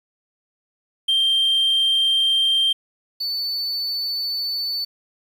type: tone pair in turn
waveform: triangle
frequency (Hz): 3166 / 4493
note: G7 / C#8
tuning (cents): +17 / +23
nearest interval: tritone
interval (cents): 606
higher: second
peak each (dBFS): -13 / -21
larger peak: first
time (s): 1.08-2.73 / 3.2-4.85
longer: neither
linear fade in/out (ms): 10
effects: tanh soft clip ceiling -11 dBFS + 8-bit